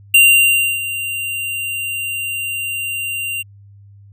square tone with ADSR envelope, 2775 Hz, F7, 12 cents flat, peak -6 dBFS, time 0.14-3.43 s, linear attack 6 ms, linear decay 650 ms, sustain -15 dB, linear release 19 ms, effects added 100 Hz sine -40 dBFS peak until 4.12 s

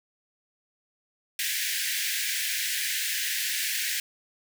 pink high-pass noise, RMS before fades -29 dBFS, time 1.39-4 s, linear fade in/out 2 ms, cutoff 1600 Hz, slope 96 dB/octave, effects none

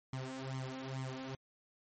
sawtooth tone with flanger, 131.7 Hz, C3, 12 cents sharp, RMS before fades -42 dBFS, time 0.13-1.35 s, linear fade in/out 2 ms, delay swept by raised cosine 0.93 to 3.73 ms, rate 2.3 Hz, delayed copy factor +0.9, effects MP3 32 kbps

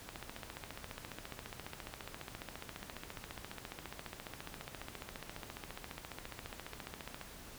click train, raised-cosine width 0.3 ms, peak -27 dBFS, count 105, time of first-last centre 0.09-7.213 s, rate 14.6 Hz, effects pink hiss -52 dBFS RMS until 7.58 s

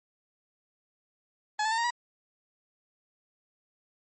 30% pulse tone with pitch steps, 850 / 876.9 / 904.7 / 933.4 / 963 Hz, G#5 / A5 / A5 / A#5 / B5, +40 / -6 / +48 / +2 / -44 cents, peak -23 dBFS, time 1.59-1.905 s, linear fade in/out 5 ms, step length 63 ms, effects MP3 32 kbps

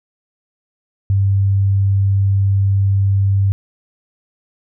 sine tone, 98.3 Hz, G2, 5 cents sharp, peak -11 dBFS, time 1.1-3.52 s, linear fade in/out 0 ms, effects none

